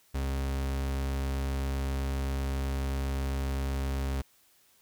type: tone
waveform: 40% pulse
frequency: 67.7 Hz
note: C#2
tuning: 40 cents flat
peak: -28 dBFS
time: 0.14-4.22 s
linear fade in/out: 10 ms
effects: white hiss -64 dBFS RMS until 4.81 s